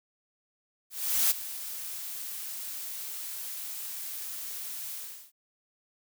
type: noise with ADSR envelope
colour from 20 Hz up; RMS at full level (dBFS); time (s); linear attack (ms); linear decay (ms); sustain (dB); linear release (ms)
blue; -23; 0.9-5.32; 410; 13; -15; 380
effects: none